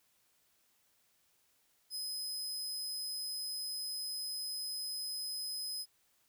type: tone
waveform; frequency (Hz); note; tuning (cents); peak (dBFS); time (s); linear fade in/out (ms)
sawtooth; 5050; D#8; +25; -35; 1.9-5.86; 50
effects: white hiss -73 dBFS RMS until 6.28 s